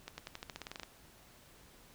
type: accelerating click train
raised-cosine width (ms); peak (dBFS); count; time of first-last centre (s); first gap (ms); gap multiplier
0.2; -25; 13; 0.08-0.833; 100; 0.91
effects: pink hiss -60 dBFS RMS until 1.94 s